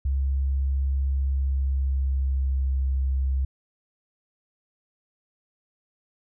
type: tone with pitch glide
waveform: sine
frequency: 67.8 to 66.48 Hz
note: C#2 to C2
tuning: -38 to +28 cents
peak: -21 dBFS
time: 0.05-3.45 s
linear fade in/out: 5 ms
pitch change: -34 cents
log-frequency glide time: 1.14-2.75 s
effects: none